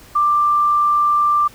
sine tone, 1182 Hz, D6, 11 cents sharp, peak -12 dBFS, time 0.15-1.48 s, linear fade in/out 10 ms, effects pink hiss -44 dBFS RMS until 1.54 s

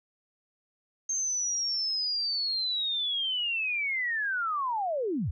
sine linear sweep, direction down, 6400 to 58.2 Hz, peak -27 dBFS, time 1.09-5.31 s, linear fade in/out 5 ms, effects none

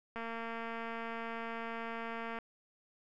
click train, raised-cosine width 0.5 ms, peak -27 dBFS, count 511, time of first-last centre 0.16-2.387 s, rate 229 Hz, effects none

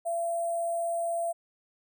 sine tone with sample-and-hold, 679 Hz, F5, 49 cents flat, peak -27 dBFS, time 0.05-1.33 s, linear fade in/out 20 ms, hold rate 8820 Hz, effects none

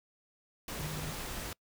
sine tone in noise, 153.2 Hz, D#3, 27 cents flat, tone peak -40 dBFS, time 0.79-1.11 s, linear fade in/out 2 ms, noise pink, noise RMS -40 dBFS, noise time 0.68-1.53 s, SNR -3 dB, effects noise-tail reverb RT60 0.1 s tail -25 dB re dry

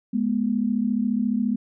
sine tone pair together, 209.5 / 243.9 Hz, G#3 / B3, +15 / -21 cents, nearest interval minor third, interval 264 cents, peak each -23 dBFS, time 0.13-1.56 s, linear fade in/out 10 ms, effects none

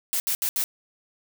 blue noise bursts at uneven times, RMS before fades -25 dBFS, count 4, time 0.13-0.2 / 0.27-0.35 / 0.42-0.49 / 0.56-0.64 s, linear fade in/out 0 ms, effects none

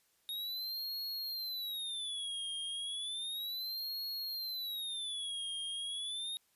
square tone with vibrato, 3729 Hz, A#7, in tune, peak -38 dBFS, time 0.29-6.37 s, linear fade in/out 0 ms, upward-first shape sine, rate 0.33 Hz, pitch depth 250 cents each way, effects white hiss -73 dBFS RMS until 6.55 s + resampled to 32000 Hz

